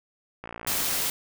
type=click train; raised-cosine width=0.5 ms; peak=-22 dBFS; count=23; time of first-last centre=0.44-0.821 s; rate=57.7 Hz
type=noise; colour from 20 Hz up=white; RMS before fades=-27 dBFS; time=0.67-1.1 s; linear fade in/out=2 ms
effects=none